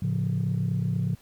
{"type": "chord", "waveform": "sine", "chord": "A augmented", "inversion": "none", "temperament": "equal", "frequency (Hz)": [110, 138.59, 174.61], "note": ["A2", "C#3", "E#3"], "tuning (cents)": [0, 0, 0], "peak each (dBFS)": -27, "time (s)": [0.02, 1.15], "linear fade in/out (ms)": 5, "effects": ["tanh soft clip ceiling -18 dBFS", "pink hiss -57 dBFS RMS until 1.21 s"]}